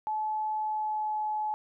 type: tone with pitch glide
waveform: sine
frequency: 861 to 854.1 Hz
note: A5 to G#5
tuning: -38 to +48 cents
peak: -28 dBFS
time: 0.07-1.54 s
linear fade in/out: 0 ms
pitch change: -14 cents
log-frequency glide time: 0.51-1.23 s
effects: none